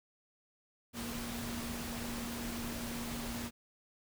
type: tone in noise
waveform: sine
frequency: 235.8 Hz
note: A#3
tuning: 20 cents sharp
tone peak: -41 dBFS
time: 0.93-3.51 s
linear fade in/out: 50 ms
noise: pink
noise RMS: -42 dBFS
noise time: 0.93-3.51 s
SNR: -2 dB
effects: none